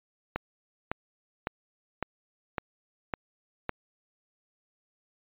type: click train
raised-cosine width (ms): 0.5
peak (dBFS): -14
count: 7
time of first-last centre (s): 0.36-3.693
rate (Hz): 1.8
effects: resampled to 8000 Hz